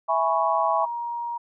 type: chord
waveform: sine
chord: C# minor seventh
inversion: first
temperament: equal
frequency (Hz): 659.3 / 830.6 / 987.8 / 1108.7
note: E5 / G#5 / B5 / C#6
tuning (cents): 0 / 0 / 0 / 0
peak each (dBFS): -25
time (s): 0.08-0.86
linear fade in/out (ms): 20
type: tone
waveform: sine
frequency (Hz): 945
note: A#5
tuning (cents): +23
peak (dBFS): -27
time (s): 0.82-1.38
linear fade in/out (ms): 10
effects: none